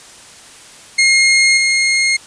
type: tone with level steps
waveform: sawtooth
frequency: 2142 Hz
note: C7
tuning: 40 cents sharp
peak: -5 / -8 dBFS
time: 0.98-2.17 s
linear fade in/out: 10 ms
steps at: 1.57 s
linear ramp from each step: 5 ms
effects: white hiss -39 dBFS RMS until 2.26 s + resampled to 22050 Hz